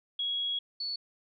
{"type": "tone pair in turn", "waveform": "sine", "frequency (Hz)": [3322, 4434], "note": ["G#7", "C#8"], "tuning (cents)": [0, 0], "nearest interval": "perfect fourth", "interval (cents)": 500, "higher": "second", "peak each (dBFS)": [-29, -32], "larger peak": "first", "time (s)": [[0.19, 0.59], [0.8, 0.96]], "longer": "first", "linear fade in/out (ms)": 5, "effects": []}